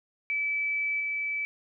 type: tone with level steps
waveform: sine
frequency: 2305 Hz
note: D7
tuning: 33 cents flat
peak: -26 / -28 dBFS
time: 0.3-1.45 s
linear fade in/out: 0 ms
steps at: 1 s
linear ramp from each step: 5 ms
effects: none